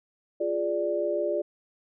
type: chord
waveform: sine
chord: D diminished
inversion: first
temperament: equal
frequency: 349.2 / 415.3 / 587.3 Hz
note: F4 / Ab4 / D5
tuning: 0 / 0 / 0 cents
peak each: -30 / -31 / -27 dBFS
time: 0.4-1.42 s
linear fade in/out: 10 ms
effects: none